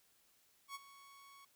sawtooth tone with ADSR envelope, 1111 Hz, C#6, 4 cents sharp, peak -39 dBFS, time 0.68-1.45 s, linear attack 69 ms, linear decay 28 ms, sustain -15 dB, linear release 5 ms, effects white hiss -72 dBFS RMS until 1.55 s

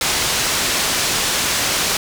white low-pass noise, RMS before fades -19 dBFS, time 0.01-1.97 s, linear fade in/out 2 ms, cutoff 7200 Hz, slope 12 dB/octave, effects none

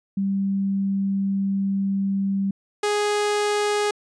sine / sawtooth tone pair in turn, 196 / 415.3 Hz, G3 / G#4, 0 / 0 cents, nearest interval octave + minor second, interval 1300 cents, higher second, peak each -20 / -16 dBFS, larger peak second, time 0.17-2.51 / 2.83-3.91 s, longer first, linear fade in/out 5 ms, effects resampled to 22050 Hz

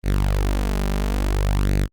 sawtooth tone with flanger, 49 Hz, G1, in tune, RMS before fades -20 dBFS, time 0.03-1.88 s, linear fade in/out 50 ms, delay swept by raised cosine 0.46 to 5.06 ms, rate 0.58 Hz, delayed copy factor +0.65, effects Opus 32 kbps

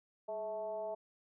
sine tone with frequency modulation, 649 Hz, E5, 27 cents flat, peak -37 dBFS, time 0.28-0.95 s, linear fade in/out 10 ms, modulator 226 Hz, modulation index 0.76, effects none

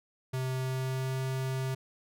square tone with pitch glide, 130 to 131.59 Hz, C3 to C3, -11 to +10 cents, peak -31 dBFS, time 0.33-1.75 s, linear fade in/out 10 ms, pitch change +21 cents, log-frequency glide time 0.55-1.21 s, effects none

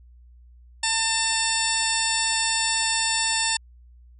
harmonic tone with a mistuned harmonic, 898 Hz, A5, 35 cents sharp, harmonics 1 / 2 / 3 / 4 / 5 / 6 / 8 / 9 / 10, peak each -30 / -30 / -30 / -30 / -30 / -30 / -30 / -30 / -30 dBFS, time 0.83-3.57 s, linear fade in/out 5 ms, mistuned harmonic 9, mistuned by -59 cents, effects added 60 Hz sine -47 dBFS peak until 4.19 s

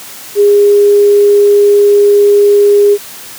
sine tone, 408.7 Hz, G#4, 28 cents flat, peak -3 dBFS, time 0.35-2.98 s, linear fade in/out 50 ms, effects white hiss -29 dBFS RMS until 3.38 s + high-pass 100 Hz 12 dB/octave

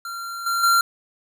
square tone with level steps, 1376 Hz, F6, 26 cents flat, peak -30 / -21 / -15 dBFS, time 0.05-0.81 s, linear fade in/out 2 ms, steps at 0.46 / 0.63 s, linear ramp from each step 5 ms, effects none

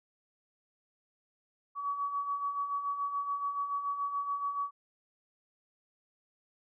sine beating tone pair, 1129 / 1136 Hz, C#6 / C#6, +31 / +42 cents, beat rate 7 Hz, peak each -40 / -32 dBFS, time 1.75-4.71 s, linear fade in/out 50 ms, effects none

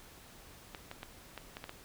clicks, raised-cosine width 0.3 ms, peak -26 dBFS, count 7, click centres 0.748 / 0.914 / 1.031 / 1.377 / 1.569 / 1.641 / 1.694 s, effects pink hiss -55 dBFS RMS until 1.84 s

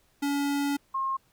square / sine tone pair in turn, 283.7 / 1071.1 Hz, C#4 / C6, +40 / +40 cents, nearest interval octave + major seventh, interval 2300 cents, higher second, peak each -26 dBFS, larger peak neither, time 0.22-0.77 / 0.94-1.17 s, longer first, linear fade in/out 10 ms, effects pink hiss -66 dBFS RMS until 1.32 s

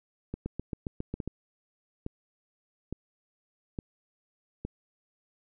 two click trains, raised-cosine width 3 ms, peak -20 / -21 dBFS, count 7 / 6, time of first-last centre 0.46-1.276 / 0.34-4.65 s, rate 7.35 / 1.16 Hz, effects none

